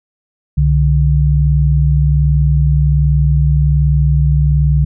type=tone pair together; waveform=sine; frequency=65.56 / 146.83 Hz; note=C2 / D3; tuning=+4 / 0 cents; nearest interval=octave + major second; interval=1396 cents; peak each=-11 dBFS; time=0.57-4.85 s; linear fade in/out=10 ms; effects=none